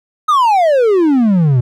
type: exponential sweep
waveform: triangle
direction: down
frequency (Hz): 1285 to 117.4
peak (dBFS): -6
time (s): 0.28-1.61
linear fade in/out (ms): 10
effects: none